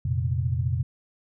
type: chord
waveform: sine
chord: F suspended fourth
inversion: none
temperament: just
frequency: 87.31 / 116.41 / 130.96 Hz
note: F2 / Bb2 / C3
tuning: 0 / -2 / +2 cents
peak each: -27 dBFS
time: 0.05-0.83 s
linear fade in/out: 5 ms
effects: none